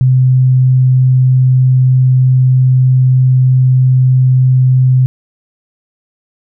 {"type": "tone", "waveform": "sine", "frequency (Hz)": 128.8, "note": "C3", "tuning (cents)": -27, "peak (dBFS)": -5, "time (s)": [0.01, 5.06], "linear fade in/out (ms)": 0, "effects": []}